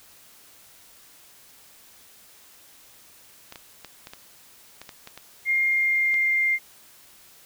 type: clicks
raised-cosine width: 0.2 ms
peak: -22 dBFS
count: 10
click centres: 3.524 / 3.558 / 3.847 / 4.071 / 4.135 / 4.816 / 4.892 / 5.074 / 5.176 / 6.142 s
type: tone with pitch glide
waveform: sine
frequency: 2122 to 2106 Hz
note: C7 to C7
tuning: +24 to +11 cents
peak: -19 dBFS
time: 5.45-6.59 s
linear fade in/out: 50 ms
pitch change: -13 cents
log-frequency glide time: 5.63-6.31 s
effects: white hiss -52 dBFS RMS until 7.45 s